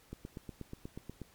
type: click train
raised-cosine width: 3 ms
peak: -29 dBFS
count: 10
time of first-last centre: 0.13-1.217 s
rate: 8.28 Hz
effects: pink hiss -63 dBFS RMS until 1.34 s + MP3 96 kbps